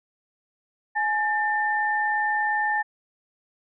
sine tone pair together, 843 / 1791.4 Hz, G#5 / A6, +26 / +31 cents, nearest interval octave + minor second, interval 1305 cents, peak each -24 dBFS, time 0.95-2.83 s, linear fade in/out 20 ms, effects none

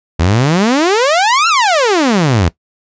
sawtooth exponential two-way sweep, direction up then down, 77.78 to 1396.9 to 77.78 Hz, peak -5 dBFS, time 0.19-2.49 s, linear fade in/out 10 ms, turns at 1.48 s, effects noise-tail reverb RT60 0.1 s tail -19 dB re dry + resampled to 16000 Hz

